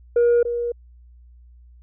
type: tone with echo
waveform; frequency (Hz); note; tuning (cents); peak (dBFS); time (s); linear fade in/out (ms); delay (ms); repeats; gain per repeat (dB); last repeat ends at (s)
sine; 476; A#4; +36; -11; 0.16-0.43; 5; 290; 1; -10; 0.72
effects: tanh soft clip ceiling -12 dBFS + added 60 Hz sine -45 dBFS peak until 1.82 s